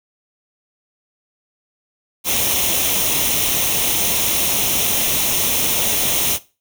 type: noise with comb filter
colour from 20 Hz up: white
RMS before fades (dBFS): -18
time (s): 2.24-6.39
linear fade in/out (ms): 50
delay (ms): 0.32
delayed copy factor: +0.6
effects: noise-tail reverb RT60 0.3 s tail -18 dB re dry